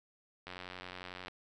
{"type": "click train", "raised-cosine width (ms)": 0.3, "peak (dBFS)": -28, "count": 75, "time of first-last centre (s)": [0.47, 1.282], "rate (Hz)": 91.1, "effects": []}